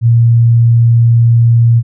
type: tone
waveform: sine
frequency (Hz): 116.9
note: A#2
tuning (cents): +5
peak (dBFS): -4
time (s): 0.01-1.83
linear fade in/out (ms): 50
effects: none